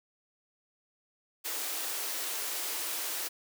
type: high-pass noise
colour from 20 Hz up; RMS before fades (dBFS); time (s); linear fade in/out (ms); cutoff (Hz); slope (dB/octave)
white; -35; 1.44-3.29; 20; 290; 96
effects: none